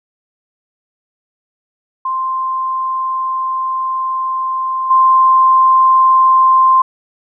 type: tone with level steps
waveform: sine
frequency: 1046.5 Hz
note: C6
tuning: in tune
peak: -15 / -6 dBFS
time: 2.05-6.82 s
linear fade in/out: 5 ms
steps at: 4.9 s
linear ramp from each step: 10 ms
effects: none